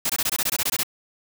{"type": "noise bursts", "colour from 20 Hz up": "white", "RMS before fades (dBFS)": -23, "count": 12, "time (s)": [0.05, 0.833], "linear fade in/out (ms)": 5, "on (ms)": 46, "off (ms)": 21, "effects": []}